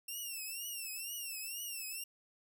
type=tone with vibrato; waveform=5% pulse; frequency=2725 Hz; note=F7; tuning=43 cents flat; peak=-32 dBFS; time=0.08-2.04 s; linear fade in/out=5 ms; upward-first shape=triangle; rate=2.1 Hz; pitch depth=140 cents each way; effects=none

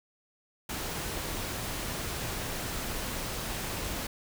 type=noise; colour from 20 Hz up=pink; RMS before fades=-35 dBFS; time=0.69-4.07 s; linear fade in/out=5 ms; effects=none

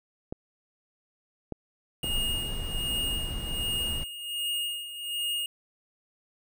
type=clicks; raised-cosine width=2 ms; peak=-20 dBFS; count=3; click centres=0.325 / 1.523 / 2.043 s
type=noise; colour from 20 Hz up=brown; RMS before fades=-34 dBFS; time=2.03-4.04 s; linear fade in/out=5 ms
type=tone with tremolo; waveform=square; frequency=2851 Hz; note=F7; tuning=35 cents sharp; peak=-28 dBFS; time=2.03-5.46 s; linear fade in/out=2 ms; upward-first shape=sine; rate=1.3 Hz; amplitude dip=70%
effects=none

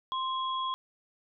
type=tone pair together; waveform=sine; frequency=1046.5 / 3322 Hz; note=C6 / G#7; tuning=0 / 0 cents; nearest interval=octave + minor sixth; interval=2000 cents; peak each=-30 / -37 dBFS; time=0.12-0.74 s; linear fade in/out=0 ms; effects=none

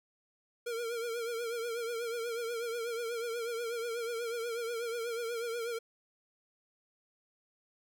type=tone with vibrato; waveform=square; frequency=466.2 Hz; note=A#4; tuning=in tune; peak=-35 dBFS; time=0.66-5.79 s; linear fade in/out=10 ms; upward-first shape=triangle; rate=8.2 Hz; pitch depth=75 cents each way; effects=none

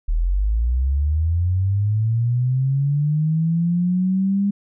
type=linear sweep; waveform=sine; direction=up; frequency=37.39 to 202.5 Hz; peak=-16 dBFS; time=0.08-4.51 s; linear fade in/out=10 ms; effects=none

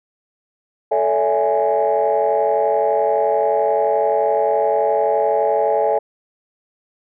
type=chord; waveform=sine; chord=A major seventh; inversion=none; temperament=equal with one note detuned; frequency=440 / 567.7 / 659.3 / 830.6 Hz; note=A4 / C#5 / E5 / G#5; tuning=0 / +41 / 0 / 0 cents; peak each=-19 dBFS; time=0.91-5.99 s; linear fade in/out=10 ms; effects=tanh soft clip ceiling -7 dBFS

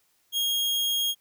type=tone; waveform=40% pulse; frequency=3264 Hz; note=G#7; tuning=31 cents flat; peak=-23 dBFS; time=0.32-1.15 s; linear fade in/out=50 ms; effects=white hiss -68 dBFS RMS until 1.2 s

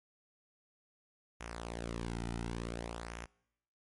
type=tone with flanger; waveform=sawtooth; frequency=57.9 Hz; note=A#1; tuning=11 cents flat; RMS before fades=-41 dBFS; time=1.4-3.26 s; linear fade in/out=10 ms; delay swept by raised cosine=0.23 to 1.83 ms; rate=0.56 Hz; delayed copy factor=-0.7; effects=noise-tail reverb RT60 0.9 s tail -26 dB re dry + MP3 48 kbps

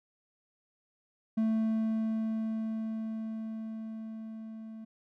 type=tone with level ramp; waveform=triangle; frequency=221.3 Hz; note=A3; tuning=10 cents sharp; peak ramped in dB=-23 to -40 dBFS; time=1.37-4.85 s; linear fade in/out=10 ms; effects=none

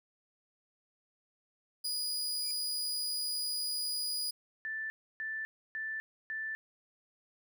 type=tone; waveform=sawtooth; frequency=4914 Hz; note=D#8; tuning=22 cents flat; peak=-30 dBFS; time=1.84-4.31 s; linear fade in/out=10 ms
type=tone with exponential growth; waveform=10% pulse; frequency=2349 Hz; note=D7; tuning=in tune; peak=-34 dBFS; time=2.34-2.51 s; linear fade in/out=0 ms; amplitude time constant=35 ms
type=tone bursts; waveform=sine; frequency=1763 Hz; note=A6; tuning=3 cents sharp; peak=-35 dBFS; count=4; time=4.65-6.55 s; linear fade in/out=0 ms; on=250 ms; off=300 ms
effects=none

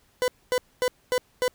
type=tone bursts; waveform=40% pulse; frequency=500 Hz; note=B4; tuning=21 cents sharp; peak=-20 dBFS; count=5; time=0.22-1.48 s; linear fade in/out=0 ms; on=60 ms; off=240 ms; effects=pink hiss -63 dBFS RMS until 1.54 s

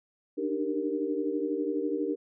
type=chord; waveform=sine; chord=Eb major seventh; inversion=third; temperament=equal with one note detuned; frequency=293.7 / 305.8 / 392 / 466.2 Hz; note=D4 / Eb4 / G4 / Bb4; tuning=0 / -30 / 0 / 0 cents; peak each=-33 dBFS; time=0.37-2.16 s; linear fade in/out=20 ms; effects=none

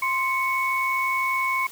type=tone pair together; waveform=sine; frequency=1046.5 / 2217 Hz; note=C6 / C#7; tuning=0 / 0 cents; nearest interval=octave + minor second; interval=1300 cents; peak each=-24 dBFS; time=0.02-1.67 s; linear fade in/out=5 ms; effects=white hiss -43 dBFS RMS until 1.71 s

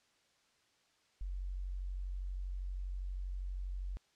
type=tone; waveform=sine; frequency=46.25 Hz; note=F#1; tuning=in tune; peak=-37 dBFS; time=1.21-3.97 s; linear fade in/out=0 ms; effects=white hiss -72 dBFS RMS until 4.15 s + low-pass 6000 Hz 12 dB/octave

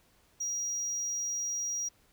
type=tone; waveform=triangle; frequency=5730 Hz; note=F8; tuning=44 cents sharp; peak=-30 dBFS; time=0.4-1.89 s; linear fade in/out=10 ms; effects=pink hiss -66 dBFS RMS until 2.12 s

